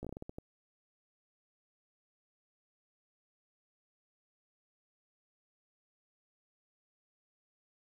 slowing click train, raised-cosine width 2 ms, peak -29 dBFS, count 9, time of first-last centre 0.03-0.385 s, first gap 16 ms, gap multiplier 1.28, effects 11-bit

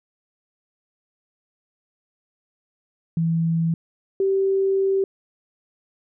sine tone pair in turn, 164.81 / 387.7 Hz, E3 / G4, 0 / -19 cents, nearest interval octave + minor third, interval 1481 cents, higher second, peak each -18 / -17 dBFS, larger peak second, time 3.17-3.74 / 4.2-5.04 s, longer second, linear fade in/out 2 ms, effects none

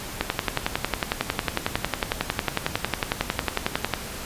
click train, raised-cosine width 0.3 ms, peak -5 dBFS, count 42, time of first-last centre 0.21-3.937 s, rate 11 Hz, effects pink hiss -35 dBFS RMS until 4.25 s + resampled to 32000 Hz

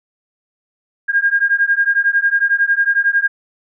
sine beating tone pair, 1613 / 1624 Hz, G6 / G#6, +49 / -39 cents, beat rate 11 Hz, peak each -15 dBFS, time 1.08-3.28 s, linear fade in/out 20 ms, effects none

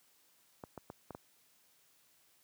clicks, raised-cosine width 1 ms, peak -30 dBFS, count 5, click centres 0.638 / 0.777 / 0.901 / 1.107 / 1.149 s, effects white hiss -69 dBFS RMS until 2.43 s + high-pass 80 Hz 12 dB/octave

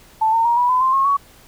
sine tone with pitch steps, 880 / 911 / 943.2 / 976.4 / 1010.9 / 1046.5 / 1083.4 / 1121.6 Hz, A5 / A#5 / A#5 / B5 / B5 / C6 / C#6 / C#6, 0 / -40 / +20 / -20 / +40 / 0 / -40 / +20 cents, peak -13 dBFS, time 0.21-1.17 s, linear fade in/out 10 ms, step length 120 ms, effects pink hiss -48 dBFS RMS until 1.47 s

